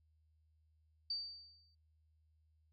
sine tone with exponential decay, 4621 Hz, D8, 29 cents flat, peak -35 dBFS, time 1.1-1.75 s, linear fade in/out 5 ms, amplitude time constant 140 ms, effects added 78 Hz sine -70 dBFS peak until 2.72 s

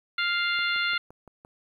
harmonic tone, 698.5 Hz, F5, in tune, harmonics 2 / 3 / 4 / 5 / 6, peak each -27 / -29 / -32 / -33 / -35 dBFS, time 0.18-0.98 s, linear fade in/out 5 ms
click train, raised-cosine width 1 ms, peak -33 dBFS, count 6, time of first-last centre 0.59-1.449 s, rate 5.82 Hz
effects 10-bit

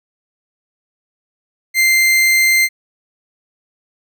40% pulse tone, 2088 Hz, C7, 4 cents flat, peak -9 dBFS, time 1.74-2.69 s, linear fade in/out 50 ms, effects none

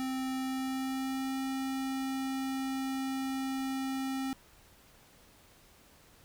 square tone with pitch glide, 261.6 to 266.3 Hz, C4 to C4, 0 to +31 cents, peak -33 dBFS, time 0-4.33 s, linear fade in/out 0 ms, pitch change +31 cents, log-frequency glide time 0.34-1.4 s, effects pink hiss -60 dBFS RMS until 6.24 s

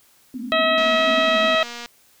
white band-pass noise, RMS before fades -30 dBFS, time 0.34-1.55 s, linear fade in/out 2 ms, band 220 to 270 Hz, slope 96 dB/octave
harmonic tone, 643 Hz, E5, 43 cents flat, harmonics 1 / 2 / 3 / 4 / 5 / 6, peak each -19 / -22 / -24 / -25 / -26 / -27 dBFS, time 0.52-1.63 s, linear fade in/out 0 ms
click train, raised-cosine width 0.2 ms, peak -17 dBFS, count 258, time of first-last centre 0.78-1.86 s, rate 238 Hz
effects white hiss -56 dBFS RMS until 2.2 s

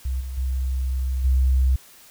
sine tone with level steps, 64.9 Hz, C2, 13 cents flat, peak -22 / -28 / -21 / -15 dBFS, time 0.05-1.76 s, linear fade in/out 5 ms, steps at 0.2 / 0.37 / 1.24 s, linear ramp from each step 10 ms, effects white hiss -49 dBFS RMS until 2.1 s

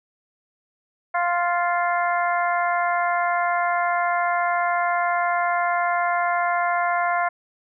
harmonic tone, 349.2 Hz, F4, in tune, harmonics 2 / 3 / 4 / 5 / 6, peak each -22 / -25 / -27 / -30 / -31 dBFS, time 1.14-7.29 s, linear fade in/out 10 ms, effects none

